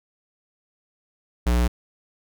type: tone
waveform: square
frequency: 60 Hz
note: B1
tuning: 49 cents flat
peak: -18 dBFS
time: 1.46-1.68 s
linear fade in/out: 10 ms
effects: none